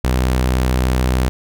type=tone; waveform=sawtooth; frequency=63.3 Hz; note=B1; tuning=43 cents sharp; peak=-10 dBFS; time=0.04-1.29 s; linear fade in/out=0 ms; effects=none